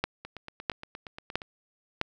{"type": "two click trains", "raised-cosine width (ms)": 0.3, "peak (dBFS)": [-24, -10], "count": [11, 4], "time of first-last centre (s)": [[0.25, 1.418], [0.04, 2.014]], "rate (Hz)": [8.56, 1.52], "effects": []}